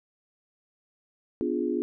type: chord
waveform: sine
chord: B diminished seventh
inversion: none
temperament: equal with one note detuned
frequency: 249.2 / 293.7 / 349.2 / 415.3 Hz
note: B3 / D4 / F4 / Ab4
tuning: +16 / 0 / 0 / 0 cents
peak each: -31 / -31 / -29 / -32 dBFS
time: 1.41-1.82 s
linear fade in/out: 0 ms
effects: none